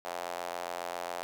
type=tone with high-pass filter; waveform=square; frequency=43.65 Hz; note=F1; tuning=in tune; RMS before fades=-38 dBFS; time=0.05-1.23 s; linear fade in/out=0 ms; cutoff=680 Hz; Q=2.5; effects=none